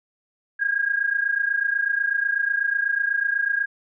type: tone pair together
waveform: sine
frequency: 1610 / 1638.1 Hz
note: G6 / G#6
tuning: +46 / -24 cents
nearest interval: unison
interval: 30 cents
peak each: -24 / -22 dBFS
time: 0.59-3.66 s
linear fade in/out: 20 ms
effects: none